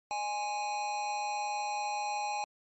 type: tone with amplitude modulation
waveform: square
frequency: 829 Hz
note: G#5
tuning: 3 cents flat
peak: -30 dBFS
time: 0.11-2.44 s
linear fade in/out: 0 ms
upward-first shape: sine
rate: 223 Hz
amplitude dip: 55%
effects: MP3 32 kbps